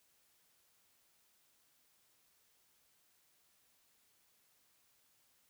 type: silence
effects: white hiss -73 dBFS RMS until 5.49 s